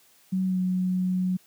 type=tone with pitch glide; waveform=sine; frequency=187.4 to 183.86 Hz; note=F#3 to F#3; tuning=+22 to -11 cents; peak=-22 dBFS; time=0.32-1.37 s; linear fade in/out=10 ms; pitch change=-33 cents; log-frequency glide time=0.45-0.59 s; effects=white hiss -59 dBFS RMS until 1.46 s + high-pass 100 Hz 12 dB/octave